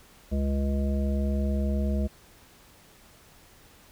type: harmonic tone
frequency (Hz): 69.3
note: C#2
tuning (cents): 0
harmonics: 1 / 3 / 5 / 7 / 9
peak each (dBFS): -25 / -29 / -39 / -40 / -37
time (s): 0.31-2.08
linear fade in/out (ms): 20
effects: pink hiss -55 dBFS RMS until 3.91 s